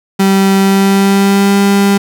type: tone with pitch glide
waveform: 35% pulse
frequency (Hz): 194.2 to 199.2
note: G3 to G3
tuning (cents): -16 to +28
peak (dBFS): -5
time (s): 0.19-1.98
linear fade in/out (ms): 10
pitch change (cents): +44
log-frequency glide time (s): 0.58-1.57
effects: none